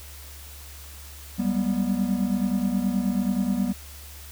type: tone cluster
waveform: triangle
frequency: 191.1 / 200.5 / 242.8 Hz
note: G3 / G3 / B3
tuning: -44 / +39 / -29 cents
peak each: -24 / -25 / -24 dBFS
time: 1.38-3.73 s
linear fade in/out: 20 ms
effects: added 71 Hz sine -42 dBFS peak until 4.31 s + white hiss -45 dBFS RMS until 4.31 s